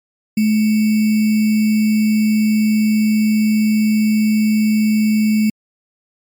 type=tone with sample-and-hold; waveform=sine; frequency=215.1 Hz; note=A3; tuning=39 cents flat; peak=-11 dBFS; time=0.37-5.5 s; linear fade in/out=5 ms; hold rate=2450 Hz; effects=MP3 96 kbps